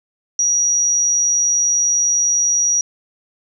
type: tone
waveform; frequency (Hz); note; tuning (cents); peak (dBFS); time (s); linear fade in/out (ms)
sine; 5770; F#8; -44; -13; 0.39-2.81; 2
effects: none